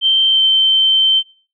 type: tone with pitch glide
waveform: sine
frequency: 3127 to 3105 Hz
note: G7 to G7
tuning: -5 to -17 cents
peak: -9 dBFS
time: 0.01-1.23 s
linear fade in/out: 50 ms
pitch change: -12 cents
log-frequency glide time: 0.29-0.42 s
effects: noise-tail reverb RT60 0.4 s tail -21 dB re dry